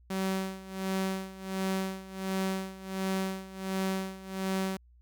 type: tone with tremolo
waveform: sawtooth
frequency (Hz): 190.6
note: G3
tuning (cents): -48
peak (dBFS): -24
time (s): 0.1-4.77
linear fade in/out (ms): 5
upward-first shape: sine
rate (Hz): 1.4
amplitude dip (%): 85
effects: added 60 Hz sine -56 dBFS peak until 5.01 s